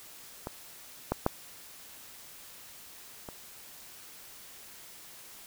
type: clicks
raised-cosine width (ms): 1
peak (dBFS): -21 / -13 / -10 / -26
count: 4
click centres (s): 0.471 / 1.12 / 1.264 / 3.288
effects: white hiss -50 dBFS RMS until 5.46 s